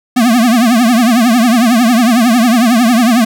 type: tone with vibrato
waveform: square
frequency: 236 Hz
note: A#3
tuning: 22 cents sharp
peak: -7 dBFS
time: 0.16-3.25 s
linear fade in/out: 10 ms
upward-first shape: triangle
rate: 11 Hz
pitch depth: 170 cents each way
effects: none